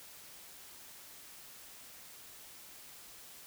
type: silence
effects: white hiss -53 dBFS RMS until 3.46 s